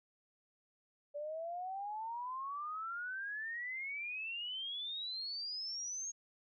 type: exponential sweep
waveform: sine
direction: up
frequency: 575 to 6600 Hz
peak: -39 dBFS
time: 1.14-6.12 s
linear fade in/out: 20 ms
effects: none